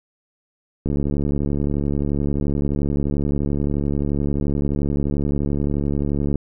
click train, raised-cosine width 3 ms, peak -10 dBFS, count 394, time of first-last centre 0.86-6.357 s, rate 71.5 Hz, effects none

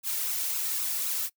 blue noise with flanger, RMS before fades -30 dBFS, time 0.03-1.3 s, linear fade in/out 50 ms, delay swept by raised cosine 0.76 to 2.26 ms, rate 3.8 Hz, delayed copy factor +0.6, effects noise-tail reverb RT60 0.1 s tail -23 dB re dry

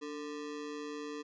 square ring-modulated tone, 370 Hz, F#4, in tune, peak -37 dBFS, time 0.01-1.23 s, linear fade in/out 20 ms, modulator 77.6 Hz, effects resampled to 16000 Hz

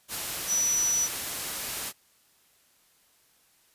sine tone in noise, 5920 Hz, F#8, in tune, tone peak -23 dBFS, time 0.47-1.09 s, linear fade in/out 50 ms, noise white, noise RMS -33 dBFS, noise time 0.08-1.93 s, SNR +7 dB, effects white hiss -64 dBFS RMS until 3.74 s + resampled to 32000 Hz

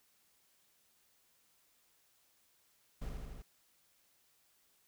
brown noise with echo, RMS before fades -41 dBFS, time 3.01-3.1 s, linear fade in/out 10 ms, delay 81 ms, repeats 4, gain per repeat -2 dB, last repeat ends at 3.424 s, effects white hiss -72 dBFS RMS until 4.87 s

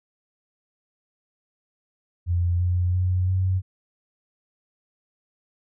sine tone with pitch steps, 87.31 / 89.3 / 91.33 / 93.41 Hz, F2 / F2 / F#2 / F#2, 0 / +39 / -22 / +17 cents, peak -19 dBFS, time 2.26-3.62 s, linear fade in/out 50 ms, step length 340 ms, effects none

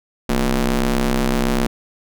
sawtooth ring-modulated tone, 129.3 Hz, C3, 20 cents flat, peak -9 dBFS, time 0.29-1.67 s, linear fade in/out 5 ms, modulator 98.6 Hz, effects none

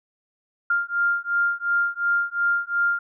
sine beating tone pair, 1398 / 1400.8 Hz, F6 / F6, +1 / +5 cents, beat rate 2.8 Hz, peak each -23 dBFS, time 0.7-2.99 s, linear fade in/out 5 ms, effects none

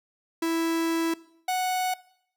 45% pulse tone pair in turn, 329.6 / 738.5 Hz, E4 / F#5, 0 / -3 cents, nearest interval octave + major second, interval 1397 cents, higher second, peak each -24 dBFS, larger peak neither, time 0.42-1.14 / 1.48-1.94 s, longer first, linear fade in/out 5 ms, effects noise-tail reverb RT60 0.7 s tail -20 dB re dry

